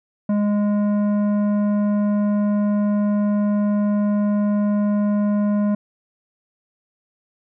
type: tone with tanh clipping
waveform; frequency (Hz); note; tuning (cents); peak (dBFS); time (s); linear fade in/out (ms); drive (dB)
sine; 206.5; G#3; -10; -18; 0.29-5.75; 5; 11
effects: none